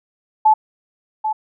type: tone with echo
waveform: sine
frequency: 865 Hz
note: A5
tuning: 30 cents flat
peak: -8 dBFS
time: 0.45-0.54 s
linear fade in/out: 10 ms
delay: 790 ms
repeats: 1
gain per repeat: -9 dB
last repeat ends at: 1.33 s
effects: none